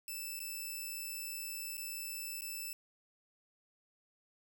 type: tone with dropouts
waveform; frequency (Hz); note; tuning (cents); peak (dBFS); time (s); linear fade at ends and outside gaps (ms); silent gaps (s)
5% pulse; 2637; E7; 0; -31; 0.08-2.73; 1; 0.393-0.402 / 1.77-1.778 / 2.409-2.419
effects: none